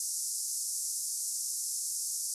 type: band-pass noise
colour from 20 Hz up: white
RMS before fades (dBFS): -35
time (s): 0-2.34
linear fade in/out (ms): 2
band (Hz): 5300 to 11000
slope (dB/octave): 48
effects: resampled to 32000 Hz

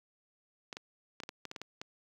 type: clicks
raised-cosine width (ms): 0.2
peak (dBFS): -24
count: 10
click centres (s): 0.728 / 0.769 / 1.202 / 1.235 / 1.291 / 1.453 / 1.514 / 1.562 / 1.616 / 1.815
effects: high-pass 80 Hz 12 dB/octave + 9-bit

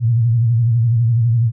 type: tone with vibrato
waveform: sine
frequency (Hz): 116.54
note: A#2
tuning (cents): 0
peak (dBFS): -11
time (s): 0-1.52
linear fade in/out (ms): 50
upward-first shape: sine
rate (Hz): 12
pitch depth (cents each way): 85
effects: none

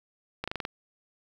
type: slowing click train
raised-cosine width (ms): 0.3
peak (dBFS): -16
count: 6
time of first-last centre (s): 0.44-0.651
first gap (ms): 36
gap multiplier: 1.08
effects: 8-bit

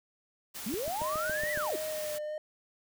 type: noise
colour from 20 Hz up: white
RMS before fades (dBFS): -41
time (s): 0.54-2.19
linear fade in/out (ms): 20
type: linear two-way sweep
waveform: sine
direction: up then down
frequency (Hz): 180.6 to 2000 to 286.7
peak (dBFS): -32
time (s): 0.66-1.76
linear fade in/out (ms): 5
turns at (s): 1.52
type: click train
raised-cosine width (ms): 3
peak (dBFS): -29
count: 7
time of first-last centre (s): 0.74-1.574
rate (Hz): 7.19
type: tone with vibrato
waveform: triangle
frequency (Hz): 612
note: D#5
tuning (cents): -29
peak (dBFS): -32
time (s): 1.01-2.38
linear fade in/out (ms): 2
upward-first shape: sine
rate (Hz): 1.5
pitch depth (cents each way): 29
effects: none

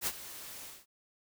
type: noise with ADSR envelope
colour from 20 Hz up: white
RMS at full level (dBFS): -31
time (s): 0.01-0.86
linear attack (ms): 57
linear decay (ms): 48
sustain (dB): -15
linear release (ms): 210
effects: none

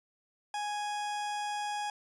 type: tone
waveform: 40% pulse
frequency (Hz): 830.6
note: G#5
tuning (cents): 0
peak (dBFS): -32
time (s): 0.54-1.9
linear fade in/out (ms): 2
effects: resampled to 22050 Hz

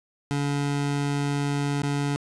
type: tone with dropouts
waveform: 25% pulse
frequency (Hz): 142.8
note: D3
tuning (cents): -48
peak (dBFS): -20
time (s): 0.31-2.16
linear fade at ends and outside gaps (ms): 0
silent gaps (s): 1.82-1.833
effects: resampled to 22050 Hz + 9-bit

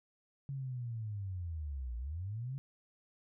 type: linear two-way sweep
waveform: sine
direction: down then up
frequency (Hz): 140 to 57 to 140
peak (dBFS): -37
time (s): 0.49-2.58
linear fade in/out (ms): 0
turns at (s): 1.97
effects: none

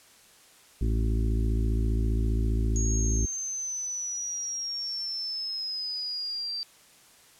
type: harmonic tone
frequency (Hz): 55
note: A1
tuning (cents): 0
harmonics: 1 / 2 / 4 / 5 / 6 / 7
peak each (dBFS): -24 / -30 / -36 / -38 / -40 / -41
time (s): 0.81-3.26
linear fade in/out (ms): 5
type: exponential sweep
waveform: sine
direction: down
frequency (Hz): 6645 to 4668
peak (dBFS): -30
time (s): 2.76-6.63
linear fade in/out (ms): 0
effects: white hiss -56 dBFS RMS until 7.39 s + low-pass 11000 Hz 12 dB/octave

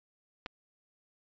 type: clicks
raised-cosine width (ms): 0.3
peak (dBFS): -21 / -30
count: 2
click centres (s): 0.461 / 0.465
effects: resampled to 16000 Hz

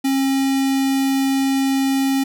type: tone with notch filter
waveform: square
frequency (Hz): 270.1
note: C#4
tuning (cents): -45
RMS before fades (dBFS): -18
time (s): 0.04-2.24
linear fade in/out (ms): 10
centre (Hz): 1200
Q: 1.4
effects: none

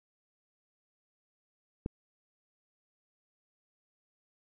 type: click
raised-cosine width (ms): 3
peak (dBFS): -20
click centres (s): 1.861
effects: none

